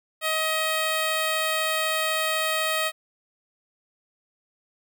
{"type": "tone with notch filter", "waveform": "5% pulse", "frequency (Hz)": 632, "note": "D#5", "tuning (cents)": 27, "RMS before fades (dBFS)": -25, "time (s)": [0.21, 2.92], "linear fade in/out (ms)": 50, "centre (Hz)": 5900, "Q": 0.71, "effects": []}